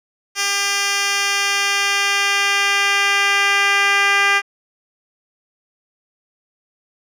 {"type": "tone with band-pass filter sweep", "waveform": "10% pulse", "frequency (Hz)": 400, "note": "G4", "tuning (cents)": 35, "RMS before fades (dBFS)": -17, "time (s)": [0.35, 4.42], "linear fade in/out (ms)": 50, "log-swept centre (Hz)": [4900, 2200], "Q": 1.1, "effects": []}